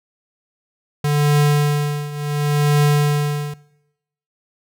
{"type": "tone with tremolo", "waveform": "square", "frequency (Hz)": 146.83, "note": "D3", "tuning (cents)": 0, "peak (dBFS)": -12, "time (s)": [1.04, 3.54], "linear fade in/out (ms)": 5, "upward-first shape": "triangle", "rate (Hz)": 0.7, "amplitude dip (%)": 85, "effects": ["noise-tail reverb RT60 0.9 s tail -21 dB re dry"]}